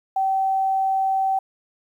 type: tone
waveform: sine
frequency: 770 Hz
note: G5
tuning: 31 cents flat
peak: -18 dBFS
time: 0.16-1.39 s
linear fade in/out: 5 ms
effects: 9-bit